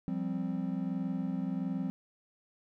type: chord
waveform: triangle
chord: F suspended second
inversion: none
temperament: equal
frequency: 174.61 / 196 / 261.6 Hz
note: F3 / G3 / C4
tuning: 0 / 0 / 0 cents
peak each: -34 dBFS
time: 0.08-1.9 s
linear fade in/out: 0 ms
effects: none